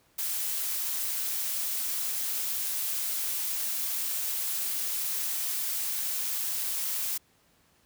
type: noise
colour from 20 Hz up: blue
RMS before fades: -31 dBFS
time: 0.18-7.18 s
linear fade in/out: 10 ms
effects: pink hiss -65 dBFS RMS until 7.85 s + high-pass 60 Hz 12 dB/octave